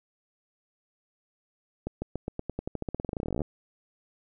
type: accelerating click train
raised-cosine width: 2 ms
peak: -18 dBFS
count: 29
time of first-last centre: 1.87-3.418 s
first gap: 150 ms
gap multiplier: 0.91
effects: none